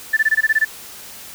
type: tone bursts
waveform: sine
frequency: 1760 Hz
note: A6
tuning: in tune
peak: -11 dBFS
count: 9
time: 0.13-0.65 s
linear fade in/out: 10 ms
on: 40 ms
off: 20 ms
effects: white hiss -37 dBFS RMS until 1.34 s